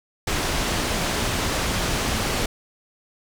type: low-pass noise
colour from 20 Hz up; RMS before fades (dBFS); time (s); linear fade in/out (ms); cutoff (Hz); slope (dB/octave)
pink; -24; 0.27-2.46; 5; 8500; 12
effects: none